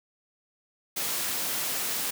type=high-pass noise; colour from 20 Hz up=white; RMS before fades=-30 dBFS; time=0.96-2.11 s; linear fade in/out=10 ms; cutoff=130 Hz; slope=12 dB/octave; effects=none